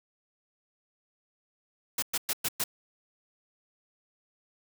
white noise bursts, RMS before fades -29 dBFS, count 5, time 1.98-2.64 s, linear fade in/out 5 ms, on 44 ms, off 110 ms, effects none

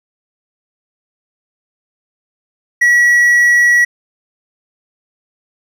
triangle tone, 1929 Hz, B6, 41 cents flat, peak -5 dBFS, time 2.81-3.85 s, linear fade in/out 10 ms, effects none

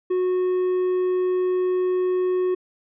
triangle tone, 366.2 Hz, F#4, 18 cents flat, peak -17 dBFS, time 0.1-2.55 s, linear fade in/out 10 ms, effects resampled to 8000 Hz

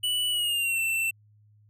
square tone with pitch glide, 2960 to 2683 Hz, F#7 to E7, 0 to +30 cents, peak -25 dBFS, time 0.03-1.11 s, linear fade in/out 10 ms, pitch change -170 cents, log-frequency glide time 0.3-0.8 s, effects added 105 Hz sine -56 dBFS peak until 1.69 s

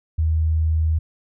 sine tone, 79.5 Hz, D#2, 38 cents sharp, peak -16 dBFS, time 0.18-0.99 s, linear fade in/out 10 ms, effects none

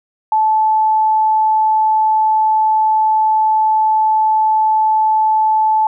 sine tone, 870 Hz, A5, 20 cents flat, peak -10 dBFS, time 0.32-5.87 s, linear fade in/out 2 ms, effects none

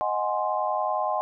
sine chord, Ab dominant seventh, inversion second, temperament equal, 622.3 / 740 / 830.6 / 1046.5 Hz, Eb5 / Gb5 / Ab5 / C6, 0 / 0 / 0 / 0 cents, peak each -29 dBFS, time 0.01-1.21 s, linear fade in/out 0 ms, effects none

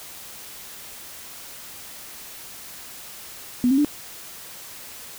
sine tone with pitch steps, 246.9 / 269.2 / 293.6 Hz, B3 / C4 / D4, 0 / +49 / 0 cents, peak -15 dBFS, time 3.64-3.847 s, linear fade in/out 0 ms, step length 69 ms, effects white hiss -40 dBFS RMS until 5.18 s

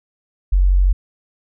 sine tone, 46.25 Hz, F#1, in tune, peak -10 dBFS, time 0.52-0.93 s, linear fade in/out 10 ms, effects none

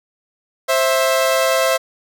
sawtooth tone pair together, 528.4 / 658 Hz, C5 / E5, +17 / -3 cents, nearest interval major third, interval 380 cents, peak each -13 dBFS, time 0.68-1.78 s, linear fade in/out 20 ms, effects none

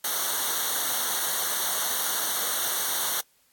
white noise with comb filter, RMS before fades -27 dBFS, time 0.04-3.21 s, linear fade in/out 5 ms, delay 0.4 ms, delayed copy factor -1, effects white hiss -64 dBFS RMS until 3.52 s + AAC 64 kbps

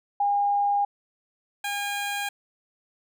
sine / 15% pulse tone pair in turn, 811 / 811 Hz, G#5 / G#5, -41 / -41 cents, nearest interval unison, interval 0 cents, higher neither, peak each -20 / -21 dBFS, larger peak first, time 0.2-0.85 / 1.64-2.29 s, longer neither, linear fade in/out 5 ms, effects none

